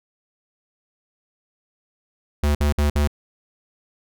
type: tone bursts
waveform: square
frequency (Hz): 73.42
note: D2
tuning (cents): 0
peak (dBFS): -17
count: 4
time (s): 2.43-3.075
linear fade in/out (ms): 5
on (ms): 120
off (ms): 55
effects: none